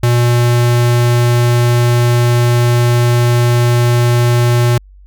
square tone, 120.4 Hz, B2, 44 cents flat, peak -9 dBFS, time 0.03-4.78 s, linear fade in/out 5 ms, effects added 48 Hz sine -37 dBFS peak until 5.06 s

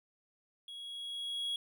triangle tone with level ramp, 3322 Hz, G#7, in tune, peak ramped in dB -43 to -31 dBFS, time 0.68-1.56 s, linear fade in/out 2 ms, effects none

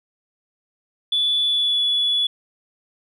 sine tone with pitch glide, 3455 to 3417 Hz, A7 to G#7, -32 to +49 cents, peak -16 dBFS, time 1.12-2.27 s, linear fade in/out 5 ms, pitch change -19 cents, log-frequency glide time 1.43-1.82 s, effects tanh soft clip ceiling -12 dBFS

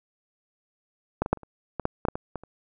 clicks, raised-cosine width 1 ms, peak -9 / -16 / -6 / -29 / -30 / -15 / -9 / -11 / -9 / -17 / -18 / -30 dBFS, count 12, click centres 1.22 / 1.261 / 1.33 / 1.373 / 1.433 / 1.797 / 1.854 / 2.052 / 2.085 / 2.155 / 2.357 / 2.436 s, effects none

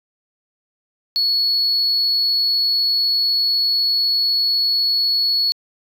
sine tone, 4384 Hz, C#8, 20 cents flat, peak -13 dBFS, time 1.16-5.52 s, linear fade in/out 0 ms, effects tanh soft clip ceiling -13 dBFS

